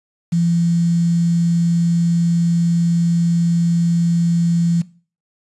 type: tone with quantisation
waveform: sine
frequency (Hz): 169.9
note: F3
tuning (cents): -47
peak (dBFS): -13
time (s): 0.32-4.82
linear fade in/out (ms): 10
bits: 6
effects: noise-tail reverb RT60 0.4 s tail -19 dB re dry + resampled to 24000 Hz